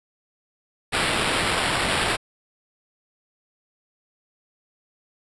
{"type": "noise with sample-and-hold", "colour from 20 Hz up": "white", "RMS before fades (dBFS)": -23, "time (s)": [0.92, 2.17], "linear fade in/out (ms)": 20, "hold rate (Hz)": 6300, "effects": ["resampled to 24000 Hz"]}